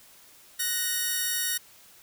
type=tone pair together; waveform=5% pulse; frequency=1480 / 1864.8 Hz; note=F#6 / A#6; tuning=0 / 0 cents; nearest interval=major third; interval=400 cents; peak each=-20 / -17 dBFS; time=0.59-1.58 s; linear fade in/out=10 ms; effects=white hiss -54 dBFS RMS until 2.02 s